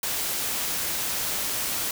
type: noise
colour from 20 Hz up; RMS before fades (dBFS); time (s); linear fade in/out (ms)
white; -28; 0.03-1.91; 2
effects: none